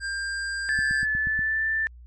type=tone; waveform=square; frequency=1595 Hz; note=G6; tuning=30 cents sharp; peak=-28 dBFS; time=0-1.06 s; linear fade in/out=50 ms
type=tone with pitch glide; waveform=sine; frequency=1734 to 1771.5 Hz; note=A6 to A6; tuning=-26 to +11 cents; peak=-22 dBFS; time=0.69-1.87 s; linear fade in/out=0 ms; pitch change=+37 cents; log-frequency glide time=1.12-1.66 s
type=click train; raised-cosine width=5 ms; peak=-23 dBFS; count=6; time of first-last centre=0.79-1.392 s; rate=8.31 Hz
effects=added 60 Hz sine -43 dBFS peak until 2.06 s + MP3 48 kbps